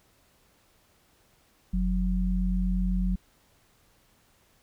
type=tone pair together; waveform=sine; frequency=45.9 / 183.6 Hz; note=F#1 / F#3; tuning=-13 / -13 cents; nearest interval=2 octaves; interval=2400 cents; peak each=-25 / -27 dBFS; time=1.73-3.16 s; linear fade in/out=10 ms; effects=pink hiss -64 dBFS RMS until 4.62 s